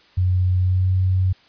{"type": "tone with pitch glide", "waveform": "sine", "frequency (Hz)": [91.5, 93.15], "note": ["F#2", "F#2"], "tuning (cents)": [-19, 12], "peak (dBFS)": -15, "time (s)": [0.17, 1.33], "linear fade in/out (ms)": 10, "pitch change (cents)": 31, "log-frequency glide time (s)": [0.59, 0.9], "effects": ["white hiss -53 dBFS RMS until 1.48 s", "resampled to 11025 Hz"]}